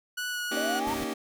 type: tone with vibrato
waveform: sawtooth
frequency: 1467 Hz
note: F#6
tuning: 15 cents flat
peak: -27 dBFS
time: 0.17-0.8 s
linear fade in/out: 10 ms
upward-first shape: sine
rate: 2.7 Hz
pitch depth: 13 cents each way
type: chord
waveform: sawtooth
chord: Eb dominant seventh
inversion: second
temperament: just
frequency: 233.3 / 280 / 311.1 / 388.9 Hz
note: Bb3 / Db4 / Eb4 / G4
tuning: +2 / +18 / 0 / -14 cents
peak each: -32 dBFS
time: 0.51-1.14 s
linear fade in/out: 10 ms
type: exponential sweep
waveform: sine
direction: up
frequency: 587.3 to 932.3 Hz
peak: -29 dBFS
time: 0.57-0.94 s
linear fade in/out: 2 ms
type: noise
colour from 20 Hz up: pink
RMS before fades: -38 dBFS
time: 0.87-1.04 s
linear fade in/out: 2 ms
effects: none